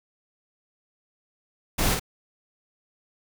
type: noise with echo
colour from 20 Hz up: pink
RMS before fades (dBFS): -24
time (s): 1.78-1.95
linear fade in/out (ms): 10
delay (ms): 47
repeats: 1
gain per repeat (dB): -4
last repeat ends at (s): 1.997
effects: none